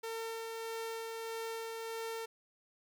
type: tone with tremolo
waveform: sawtooth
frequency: 452.8 Hz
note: A4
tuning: 50 cents sharp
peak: -34 dBFS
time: 0.03-2.26 s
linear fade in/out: 10 ms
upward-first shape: sine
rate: 1.6 Hz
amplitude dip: 25%
effects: none